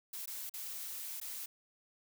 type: noise with dropouts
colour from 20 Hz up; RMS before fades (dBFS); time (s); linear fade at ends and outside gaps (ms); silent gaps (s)
blue; -43; 0.13-1.46; 5; 0.258-0.274 / 0.496-0.538 / 1.201-1.213
effects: none